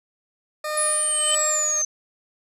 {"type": "tone with tremolo", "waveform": "20% pulse", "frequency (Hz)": 609, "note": "D#5", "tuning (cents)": -37, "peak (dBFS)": -19, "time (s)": [0.64, 1.82], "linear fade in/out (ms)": 5, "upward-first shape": "sine", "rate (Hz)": 1.6, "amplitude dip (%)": 60}
{"type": "tone with exponential growth", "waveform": "sine", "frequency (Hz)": 3054, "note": "G7", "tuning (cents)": -46, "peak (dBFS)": -20, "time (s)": [0.7, 1.35], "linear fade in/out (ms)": 2, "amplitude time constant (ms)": 140}
{"type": "linear sweep", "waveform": "sine", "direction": "down", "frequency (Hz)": [9956, 6160], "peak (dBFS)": -20, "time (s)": [0.77, 1.85], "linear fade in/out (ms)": 5}
{"effects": ["resampled to 32000 Hz"]}